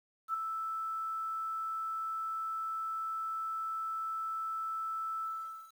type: tone with ADSR envelope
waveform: sine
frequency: 1318.5 Hz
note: E6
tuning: in tune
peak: -28 dBFS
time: 0.28-5.73 s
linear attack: 60 ms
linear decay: 5 ms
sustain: -6 dB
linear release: 490 ms
effects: 10-bit